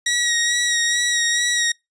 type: tone with vibrato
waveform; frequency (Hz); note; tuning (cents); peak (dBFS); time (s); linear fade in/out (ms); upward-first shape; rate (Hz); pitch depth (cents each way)
15% pulse; 1902; A#6; +34; -11; 0.06-1.72; 5; sine; 2.3; 26
effects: noise-tail reverb RT60 0.2 s tail -26 dB re dry + resampled to 22050 Hz